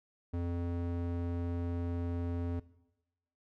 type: tone with band-pass filter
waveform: square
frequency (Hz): 86.1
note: F2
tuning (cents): -24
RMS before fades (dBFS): -35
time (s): 0.33-2.6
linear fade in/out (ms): 10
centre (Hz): 210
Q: 0.61
effects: noise-tail reverb RT60 0.9 s tail -18 dB re dry